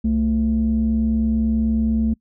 sine tone pair together, 66.3 / 222.7 Hz, C2 / A3, +23 / +21 cents, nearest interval octave + major sixth, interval 2098 cents, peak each -21 / -16 dBFS, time 0.04-2.14 s, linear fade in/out 10 ms, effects noise-tail reverb RT60 0.1 s tail -25 dB re dry + tanh soft clip ceiling -11 dBFS

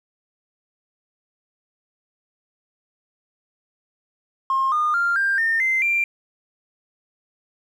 triangle tone with pitch steps, 1068 / 1219.7 / 1393 / 1591 / 1817 / 2075 / 2370 Hz, C6 / D#6 / F6 / G6 / A#6 / C7 / D7, +35 / -35 / -5 / +25 / -45 / -15 / +15 cents, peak -14 dBFS, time 4.5-6.04 s, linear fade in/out 2 ms, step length 220 ms, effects tanh soft clip ceiling -15 dBFS

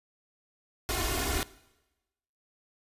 pink noise with comb filter, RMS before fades -30 dBFS, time 0.89-1.43 s, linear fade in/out 0 ms, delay 2.8 ms, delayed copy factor +1, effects noise-tail reverb RT60 1.0 s tail -20 dB re dry + resampled to 32000 Hz

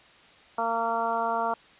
harmonic tone, 229.4 Hz, A#3, 28 cents flat, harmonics 1 / 2 / 3 / 4 / 5 / 6, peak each -39 / -35 / -29 / -29 / -32 / -34 dBFS, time 0.58-1.54 s, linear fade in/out 5 ms, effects white hiss -54 dBFS RMS until 1.79 s + resampled to 8000 Hz

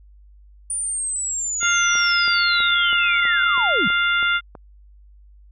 sine linear sweep, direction down, 9400 to 153.1 Hz, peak -22 dBFS, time 0.7-3.88 s, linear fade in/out 2 ms
harmonic tone, 698.5 Hz, F5, in tune, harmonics 2 / 3 / 4 / 5, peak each -18 / -24 / -27 / -26 dBFS, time 1.6-4.41 s, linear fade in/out 50 ms
click train, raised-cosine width 1 ms, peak -23 dBFS, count 10, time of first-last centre 1.63-4.552 s, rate 3.08 Hz
effects added 50 Hz sine -45 dBFS peak until 5.51 s

